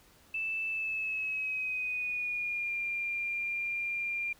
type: tone with pitch glide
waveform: sine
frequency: 2640 to 2393 Hz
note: E7 to D7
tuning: +2 to +32 cents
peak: -31 dBFS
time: 0.34-4.33 s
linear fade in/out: 5 ms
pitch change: -170 cents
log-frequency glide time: 0.69-2.78 s
effects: pink hiss -61 dBFS RMS until 4.39 s